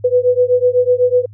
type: beating tone pair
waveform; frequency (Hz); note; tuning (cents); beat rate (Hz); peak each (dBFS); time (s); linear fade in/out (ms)
sine; 492.5 / 500.5; B4 / B4; -5 / +23; 8; -13; 0.04-1.26; 10
effects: added 104 Hz sine -35 dBFS peak until 1.33 s